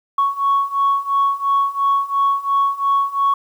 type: beating tone pair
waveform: sine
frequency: 1108.7 / 1111.6 Hz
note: C#6 / C#6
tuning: 0 / +4 cents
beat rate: 2.9 Hz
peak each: -18 / -16 dBFS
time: 0.18-3.34 s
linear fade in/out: 5 ms
effects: tanh soft clip ceiling -9 dBFS + 8-bit